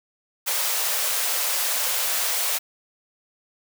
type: high-pass noise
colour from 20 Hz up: white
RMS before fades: -24 dBFS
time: 0.46-2.59 s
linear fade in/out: 20 ms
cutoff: 460 Hz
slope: 48 dB/octave
effects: none